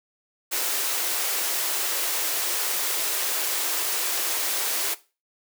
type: high-pass noise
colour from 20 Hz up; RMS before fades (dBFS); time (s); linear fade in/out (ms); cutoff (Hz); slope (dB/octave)
white; -26; 0.51-4.95; 20; 310; 96
effects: noise-tail reverb RT60 0.3 s tail -17 dB re dry